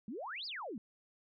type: exponential two-way sweep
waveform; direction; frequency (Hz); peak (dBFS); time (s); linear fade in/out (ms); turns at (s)
sine; up then down; 192.7 to 5230 to 192.7; -40; 0.08-0.78; 2; 0.46
effects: none